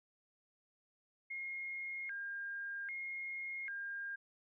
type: tone with vibrato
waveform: sine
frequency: 1857 Hz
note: A#6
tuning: 7 cents flat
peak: -40 dBFS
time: 1.3-4.16 s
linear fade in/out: 10 ms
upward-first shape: square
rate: 0.63 Hz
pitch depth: 250 cents each way
effects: none